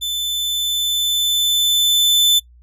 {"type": "tone with level ramp", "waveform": "40% pulse", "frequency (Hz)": 3520, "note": "A7", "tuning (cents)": 0, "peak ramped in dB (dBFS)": [-19, -9], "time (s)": [0.01, 2.4], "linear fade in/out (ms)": 20, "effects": ["noise-tail reverb RT60 0.1 s tail -24 dB re dry", "added 60 Hz sine -44 dBFS peak until 2.62 s"]}